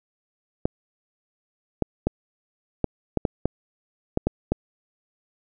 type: clicks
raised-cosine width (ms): 2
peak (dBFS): -7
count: 10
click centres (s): 0.655 / 1.823 / 2.07 / 2.843 / 3.173 / 3.252 / 3.456 / 4.174 / 4.27 / 4.52
effects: none